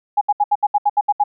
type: tone bursts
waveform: sine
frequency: 826 Hz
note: G#5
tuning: 10 cents flat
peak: -11 dBFS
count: 10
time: 0.17-1.239 s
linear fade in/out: 10 ms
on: 43 ms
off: 71 ms
effects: none